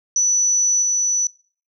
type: tone with level steps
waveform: sine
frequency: 5950 Hz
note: F#8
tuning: 9 cents sharp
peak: -14 / -16 dBFS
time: 0.16-1.27 s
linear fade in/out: 2 ms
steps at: 0.82 s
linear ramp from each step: 5 ms
effects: noise-tail reverb RT60 0.4 s tail -19 dB re dry